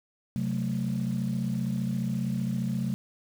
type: chord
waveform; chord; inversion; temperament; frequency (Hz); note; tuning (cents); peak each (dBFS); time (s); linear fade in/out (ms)
sine; F# diminished; second; equal with one note detuned; 131.49 / 185 / 220; C3 / F#3 / A3; +9 / 0 / 0; -30; 0.36-2.94; 0
effects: tanh soft clip ceiling -20 dBFS + 8-bit